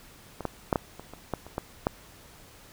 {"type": "clicks", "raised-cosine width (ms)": 1, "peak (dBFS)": [-21, -14, -8, -10, -26, -27, -14, -29, -15, -9], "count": 10, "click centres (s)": [0.407, 0.453, 0.728, 0.758, 0.996, 1.136, 1.337, 1.466, 1.581, 1.869], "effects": ["pink hiss -52 dBFS RMS until 2.72 s"]}